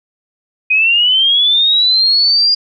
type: linear sweep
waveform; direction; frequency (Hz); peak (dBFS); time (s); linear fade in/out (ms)
sine; up; 2489 to 4856; -8; 0.7-2.55; 10
effects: none